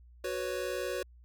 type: chord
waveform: square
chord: F# suspended fourth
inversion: none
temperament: equal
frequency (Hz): 370 / 493.9 / 554.4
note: F#4 / B4 / C#5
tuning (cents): 0 / 0 / 0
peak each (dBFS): -38 / -38 / -38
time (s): 0.24-1.03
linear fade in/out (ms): 5
effects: added 60 Hz sine -53 dBFS peak until 1.24 s